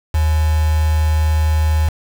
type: tone with quantisation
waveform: sine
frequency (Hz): 77.78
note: D#2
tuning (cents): 0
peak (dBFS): -12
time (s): 0.14-1.89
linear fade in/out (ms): 5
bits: 4
effects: none